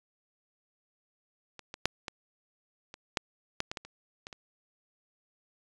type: clicks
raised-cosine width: 0.2 ms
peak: -27 / -23 / -7 / -19 / -27 / -10 / -12 / -18 / -19 / -29 / -24 / -26 dBFS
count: 12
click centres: 1.593 / 1.741 / 1.856 / 2.082 / 2.941 / 3.172 / 3.604 / 3.715 / 3.772 / 3.85 / 4.269 / 4.328 s
effects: resampled to 22050 Hz